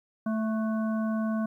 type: harmonic tone with a mistuned harmonic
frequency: 220 Hz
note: A3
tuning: in tune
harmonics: 1 / 3 / 5 / 7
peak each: -26 / -36 / -40 / -43 dBFS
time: 0.26-1.46 s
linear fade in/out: 5 ms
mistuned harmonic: 7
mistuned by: -52 cents
effects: 11-bit